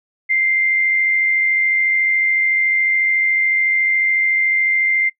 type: tone with amplitude modulation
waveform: sine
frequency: 2093 Hz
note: C7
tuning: in tune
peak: -12 dBFS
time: 0.29-5.1 s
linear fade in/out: 20 ms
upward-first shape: sine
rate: 93.9 Hz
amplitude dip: 35%
effects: noise-tail reverb RT60 0.1 s tail -21 dB re dry